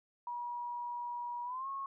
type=tone with pitch glide; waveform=sine; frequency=962 to 1092.4 Hz; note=B5 to C#6; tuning=-46 to -26 cents; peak=-37 dBFS; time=0.27-1.86 s; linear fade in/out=2 ms; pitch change=+220 cents; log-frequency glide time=1.44-1.68 s; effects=none